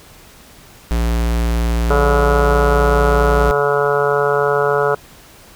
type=tone; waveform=square; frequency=57.9 Hz; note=A#1; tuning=11 cents flat; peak=-15 dBFS; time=0.91-3.51 s; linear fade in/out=0 ms
type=harmonic tone; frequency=143.3 Hz; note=D3; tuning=42 cents flat; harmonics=1 / 3 / 4 / 5 / 6 / 7 / 8 / 9 / 10; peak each=-27 / -16 / -20 / -23 / -28 / -24 / -28 / -22 / -23 dBFS; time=1.9-4.95 s; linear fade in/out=5 ms
effects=pink hiss -43 dBFS RMS until 5.55 s